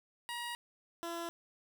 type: tone pair in turn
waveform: 15% pulse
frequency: 953 / 338.5 Hz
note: A#5 / E4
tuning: +38 / +46 cents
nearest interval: octave + tritone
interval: 1792 cents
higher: first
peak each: -32 / -32 dBFS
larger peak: neither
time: 0.29-0.55 / 1.03-1.29 s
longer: neither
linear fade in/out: 0 ms
effects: none